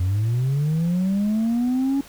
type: linear sweep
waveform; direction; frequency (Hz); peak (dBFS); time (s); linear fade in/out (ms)
sine; up; 87.31 to 280; -16; 0-2.01; 5
effects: tanh soft clip ceiling -17 dBFS + pink hiss -45 dBFS RMS until 2.08 s